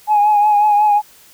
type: tone with vibrato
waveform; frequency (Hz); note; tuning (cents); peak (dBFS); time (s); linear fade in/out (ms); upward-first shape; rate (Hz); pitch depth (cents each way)
sine; 835; G#5; +9; -8; 0.07-1.02; 50; triangle; 5.5; 44
effects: tanh soft clip ceiling -5 dBFS + white hiss -46 dBFS RMS until 1.33 s